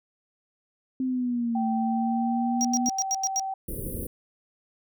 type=linear two-way sweep; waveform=sine; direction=down then up; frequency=261.6 to 223.6 to 244.3 Hz; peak=-24 dBFS; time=1-2.89 s; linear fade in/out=2 ms; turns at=1.66 s
type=tone with pitch glide; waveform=sine; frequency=777 to 771.2 Hz; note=G5 to G5; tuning=-16 to -28 cents; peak=-28 dBFS; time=1.55-3.54 s; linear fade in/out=5 ms; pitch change=-12 cents; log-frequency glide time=2.56-2.74 s
type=tone bursts; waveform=triangle; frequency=5710 Hz; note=F8; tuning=37 cents sharp; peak=-22 dBFS; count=7; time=2.61-3.396 s; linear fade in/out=0 ms; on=36 ms; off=89 ms
type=band-stop noise; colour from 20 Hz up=pink; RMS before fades=-33 dBFS; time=3.68-4.07 s; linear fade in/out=5 ms; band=540 to 9300 Hz; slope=96 dB/octave
effects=none